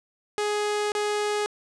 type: tone with dropouts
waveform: sawtooth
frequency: 417.3 Hz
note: G#4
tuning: 8 cents sharp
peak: -20 dBFS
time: 0.38-1.46 s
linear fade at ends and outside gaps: 0 ms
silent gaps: 0.919-0.951 s
effects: resampled to 22050 Hz + 10-bit